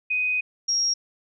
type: tone pair in turn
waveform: sine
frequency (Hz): 2500 / 5599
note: D#7 / F8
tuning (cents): +8 / +4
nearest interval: octave + major second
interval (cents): 1396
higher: second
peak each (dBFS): -21 / -20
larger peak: second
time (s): 0.1-0.41 / 0.68-0.94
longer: first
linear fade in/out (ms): 10
effects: none